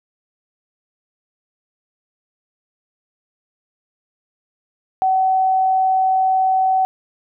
sine tone, 757 Hz, F#5, 39 cents sharp, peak -13 dBFS, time 5.02-6.85 s, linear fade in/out 0 ms, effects none

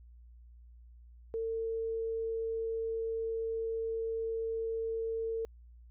sine tone, 451.5 Hz, A4, 45 cents sharp, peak -32 dBFS, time 1.34-5.45 s, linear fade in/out 0 ms, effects added 59 Hz sine -52 dBFS peak until 5.9 s

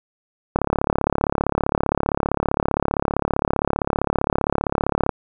click train, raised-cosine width 1 ms, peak -4 dBFS, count 161, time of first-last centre 0.56-5.093 s, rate 35.3 Hz, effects none

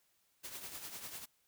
white noise with tremolo, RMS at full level -44 dBFS, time 0.43-1.26 s, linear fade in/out 20 ms, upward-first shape triangle, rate 10 Hz, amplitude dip 65%, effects white hiss -75 dBFS RMS until 1.47 s

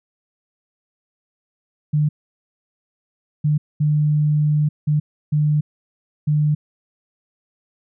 sine tone bursts at uneven times, 150 Hz, D3, 37 cents sharp, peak -14 dBFS, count 6, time 1.93-2.09 / 3.44-3.58 / 3.8-4.69 / 4.87-5 / 5.32-5.61 / 6.27-6.55 s, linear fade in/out 10 ms, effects none

